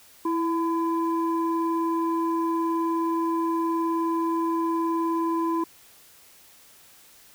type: tone pair together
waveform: sine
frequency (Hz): 330.4 / 1010.3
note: E4 / B5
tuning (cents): +4 / +39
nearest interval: octave + perfect fifth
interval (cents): 1935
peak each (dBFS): -23 / -26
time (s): 0.25-5.64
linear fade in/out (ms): 5
effects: tanh soft clip ceiling -16 dBFS + white hiss -53 dBFS RMS until 7.34 s